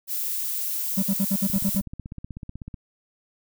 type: noise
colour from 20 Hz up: violet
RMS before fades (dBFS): -28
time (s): 0.07-1.82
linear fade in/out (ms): 50
type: tone bursts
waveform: triangle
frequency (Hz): 196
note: G3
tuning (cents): 0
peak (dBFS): -18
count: 8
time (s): 0.97-1.811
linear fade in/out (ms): 10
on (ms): 57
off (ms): 55
type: click train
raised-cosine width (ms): 5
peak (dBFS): -23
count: 21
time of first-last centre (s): 1.5-2.742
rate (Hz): 16.1
effects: none